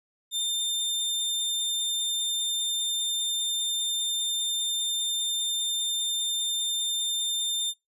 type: tone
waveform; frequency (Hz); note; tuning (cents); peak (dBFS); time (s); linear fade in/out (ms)
sawtooth; 3605; A7; +41; -23; 0.31-7.74; 50
effects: noise-tail reverb RT60 0.2 s tail -26 dB re dry + resampled to 32000 Hz